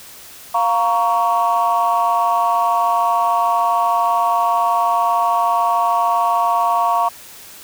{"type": "chord", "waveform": "sine", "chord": "Bb minor", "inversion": "second", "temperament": "just", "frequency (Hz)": [699.2, 932.3, 1118.8], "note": ["F5", "Bb5", "Db6"], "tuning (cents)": [2, 0, 16], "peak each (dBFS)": -17, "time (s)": [0.54, 7.09], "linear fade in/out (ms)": 10, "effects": ["tanh soft clip ceiling -7 dBFS", "white hiss -39 dBFS RMS until 7.63 s"]}